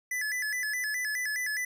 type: tone with vibrato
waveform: square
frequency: 1849 Hz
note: A#6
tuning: 15 cents flat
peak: -30 dBFS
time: 0.11-1.65 s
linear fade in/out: 5 ms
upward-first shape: square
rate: 4.8 Hz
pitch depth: 130 cents each way
effects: none